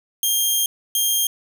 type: tone bursts at uneven times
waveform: 10% pulse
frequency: 3207 Hz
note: G7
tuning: 39 cents sharp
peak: -9 dBFS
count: 2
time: 0.23-0.66 / 0.95-1.27 s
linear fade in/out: 2 ms
effects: none